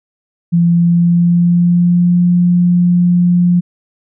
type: tone with pitch glide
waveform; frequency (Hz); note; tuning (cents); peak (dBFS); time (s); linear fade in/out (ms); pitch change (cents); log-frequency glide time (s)
sine; 170.8 to 176.21; F3 to F3; -38 to +16; -7; 0.52-3.61; 20; +54; 0.68-2.21
effects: none